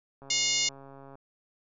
click train, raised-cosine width 1 ms, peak -35 dBFS, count 129, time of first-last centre 0.22-1.154 s, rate 137 Hz
harmonic tone, 715 Hz, F5, 41 cents sharp, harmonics 3 / 4 / 5 / 6 / 7 / 8 / 9 / 10, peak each -33 / -33 / -33 / -33 / -33 / -33 / -33 / -33 dBFS, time 0.3-0.69 s, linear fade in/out 5 ms
effects none

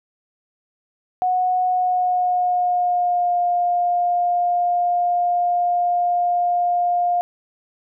sine tone with pitch glide, 733 to 706 Hz, F#5 to F5, -16 to +19 cents, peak -16 dBFS, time 1.22-7.21 s, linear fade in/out 0 ms, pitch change -65 cents, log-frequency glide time 1.65-3.38 s, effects none

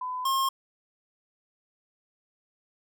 sine / square tone pair in turn, 1007 / 1071.4 Hz, B5 / C6, +33 / +41 cents, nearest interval minor second, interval 108 cents, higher second, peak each -30 / -24 dBFS, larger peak second, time 0.01-0.25 / 0.25-0.49 s, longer neither, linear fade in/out 5 ms, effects none

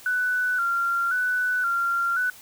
sine tone with vibrato, 1436 Hz, F6, 48 cents sharp, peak -21 dBFS, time 0.06-2.3 s, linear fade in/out 2 ms, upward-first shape square, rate 0.95 Hz, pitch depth 65 cents each way, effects white hiss -47 dBFS RMS until 2.41 s

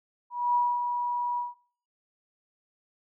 sine tone with ADSR envelope, 969 Hz, B5, 33 cents flat, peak -20 dBFS, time 0.3-1.55 s, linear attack 250 ms, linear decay 240 ms, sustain -6 dB, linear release 170 ms, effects noise-tail reverb RT60 0.5 s tail -24 dB re dry

